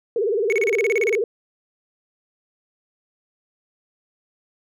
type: tone with vibrato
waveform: sine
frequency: 429.8 Hz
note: A4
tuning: 41 cents flat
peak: -18 dBFS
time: 0.16-1.24 s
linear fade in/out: 2 ms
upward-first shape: sine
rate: 19 Hz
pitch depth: 190 cents each way
type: tone bursts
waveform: triangle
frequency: 2217 Hz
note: C#7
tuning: in tune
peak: -18 dBFS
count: 12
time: 0.5-1.151 s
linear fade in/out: 0 ms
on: 24 ms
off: 33 ms
effects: none